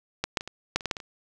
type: clicks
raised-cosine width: 0.2 ms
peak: -9 / -7 / -18 / -20 / -6 / -23 / -10 / -8 / -19 / -24 dBFS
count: 10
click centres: 0.24 / 0.372 / 0.409 / 0.476 / 0.76 / 0.808 / 0.857 / 0.912 / 0.968 / 1.002 s
effects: none